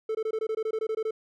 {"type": "tone bursts", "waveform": "triangle", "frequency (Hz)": 440, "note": "A4", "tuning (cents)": 0, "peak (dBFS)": -24, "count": 13, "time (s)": [0.09, 1.109], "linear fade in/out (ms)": 5, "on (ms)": 59, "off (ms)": 21, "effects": []}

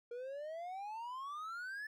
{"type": "exponential sweep", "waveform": "triangle", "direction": "up", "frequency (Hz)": [470, 1760], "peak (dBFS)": -40, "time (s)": [0.11, 1.87], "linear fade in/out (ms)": 5, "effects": []}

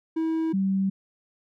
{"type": "tone pair in turn", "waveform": ["triangle", "sine"], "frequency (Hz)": [322.8, 193.11], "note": ["E4", "G3"], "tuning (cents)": [-36, -26], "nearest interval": "major sixth", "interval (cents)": 890, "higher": "first", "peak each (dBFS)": -21, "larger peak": "neither", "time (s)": [[0.16, 0.53], [0.53, 0.9]], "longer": "neither", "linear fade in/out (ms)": 10, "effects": []}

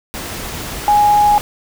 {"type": "tone in noise", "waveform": "sine", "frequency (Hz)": 830.6, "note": "G#5", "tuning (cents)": 0, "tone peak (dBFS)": -8, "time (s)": [0.88, 1.38], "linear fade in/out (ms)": 0, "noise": "pink", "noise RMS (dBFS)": -26, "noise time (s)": [0.14, 1.41], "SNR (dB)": 15, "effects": []}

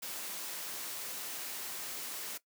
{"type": "noise", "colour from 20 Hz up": "white", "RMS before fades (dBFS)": -41, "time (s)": [0.02, 2.38], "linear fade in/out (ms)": 10, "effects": ["noise-tail reverb RT60 0.1 s tail -18 dB re dry", "high-pass 200 Hz 12 dB/octave"]}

